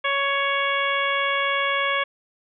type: harmonic tone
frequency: 557 Hz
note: C#5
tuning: 8 cents sharp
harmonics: 1 / 2 / 3 / 4 / 5 / 6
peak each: -28 / -25 / -27 / -26 / -31 / -31 dBFS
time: 0.04-2.04 s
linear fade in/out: 10 ms
effects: none